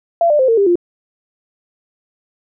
sine tone with pitch steps, 679 / 594.5 / 520.6 / 455.8 / 399.1 / 349.4 Hz, F5 / D5 / C5 / A#4 / G4 / F4, -49 / +21 / -9 / -39 / +31 / +1 cents, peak -9 dBFS, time 0.21-0.756 s, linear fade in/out 2 ms, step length 91 ms, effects none

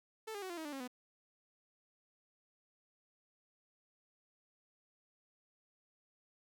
sawtooth tone with pitch steps, 440 / 405.8 / 374.3 / 345.2 / 318.4 / 293.7 / 270.9 / 249.8 Hz, A4 / G#4 / F#4 / F4 / D#4 / D4 / C#4 / B3, 0 / -40 / +20 / -20 / +40 / 0 / -40 / +20 cents, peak -38 dBFS, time 0.27-0.878 s, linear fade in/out 10 ms, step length 76 ms, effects none

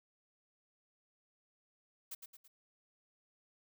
blue noise with echo, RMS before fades -44 dBFS, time 2.11-2.15 s, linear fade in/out 10 ms, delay 110 ms, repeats 3, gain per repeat -6 dB, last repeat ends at 2.48 s, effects none

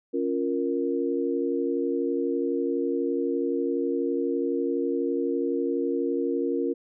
sine chord, Bb minor, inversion first, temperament equal, 277.2 / 349.2 / 466.2 Hz, Db4 / F4 / Bb4, 0 / 0 / 0 cents, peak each -28 dBFS, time 0.13-6.74 s, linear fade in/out 20 ms, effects none

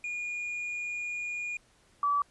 triangle / sine tone pair in turn, 2434 / 1150.9 Hz, D#7 / D6, -39 / -35 cents, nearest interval octave + minor second, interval 1296 cents, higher first, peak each -31 / -24 dBFS, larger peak second, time 0.04-1.57 / 2.03-2.22 s, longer first, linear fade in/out 2 ms, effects pink hiss -64 dBFS RMS until 2.3 s + resampled to 24000 Hz

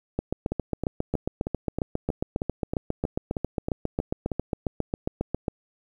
two click trains, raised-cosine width 2 ms, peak -12 / -14 dBFS, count 40 / 13, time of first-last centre 0.19-5.482 / 0.52-4.317 s, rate 7.37 / 3.16 Hz, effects 9-bit

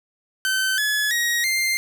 sawtooth tone with pitch steps, 1536 / 1704.3 / 1891 / 2098 Hz, G6 / G#6 / A#6 / C7, -36 / +44 / +24 / +4 cents, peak -16 dBFS, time 0.45-1.77 s, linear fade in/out 0 ms, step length 330 ms, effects none

